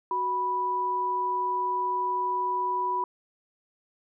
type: tone pair together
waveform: sine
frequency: 370.9 / 984 Hz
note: F#4 / B5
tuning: +4 / -7 cents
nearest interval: octave + perfect fourth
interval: 1689 cents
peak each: -35 / -25 dBFS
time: 0.11-3.04 s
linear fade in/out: 2 ms
effects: none